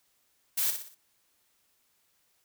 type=noise with echo; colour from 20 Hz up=blue; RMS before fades=-28 dBFS; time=0.57-0.71 s; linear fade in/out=10 ms; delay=60 ms; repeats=4; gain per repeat=-7 dB; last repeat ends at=0.95 s; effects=white hiss -71 dBFS RMS until 2.44 s